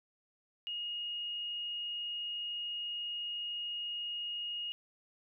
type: tone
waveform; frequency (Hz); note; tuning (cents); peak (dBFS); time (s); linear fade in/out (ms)
sine; 2867; F7; +45; -36; 0.67-4.72; 0
effects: none